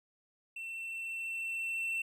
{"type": "tone with level ramp", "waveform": "triangle", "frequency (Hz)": 2693, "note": "E7", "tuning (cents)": 36, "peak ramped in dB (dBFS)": [-38, -30], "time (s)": [0.56, 2.02], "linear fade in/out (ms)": 5, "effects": []}